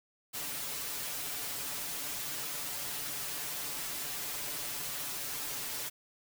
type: noise with comb filter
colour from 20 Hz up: white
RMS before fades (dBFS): -38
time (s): 0.33-5.9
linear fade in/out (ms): 20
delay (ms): 6.9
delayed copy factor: +0.9
effects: none